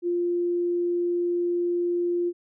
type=tone; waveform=sine; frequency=349.2 Hz; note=F4; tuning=in tune; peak=-22 dBFS; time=0.02-2.33 s; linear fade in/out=50 ms; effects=none